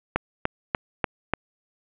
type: click train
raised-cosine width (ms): 0.5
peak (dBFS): -6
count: 5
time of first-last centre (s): 0.16-1.336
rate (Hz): 3.4
effects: resampled to 8000 Hz + 8-bit